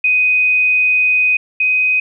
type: tone pair in turn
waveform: sine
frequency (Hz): 2500 / 2509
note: D#7 / D#7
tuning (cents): +8 / +14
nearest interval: unison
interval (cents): 6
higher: second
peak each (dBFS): -10 / -11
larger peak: first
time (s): 0.04-1.37 / 1.6-2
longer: first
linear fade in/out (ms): 5
effects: none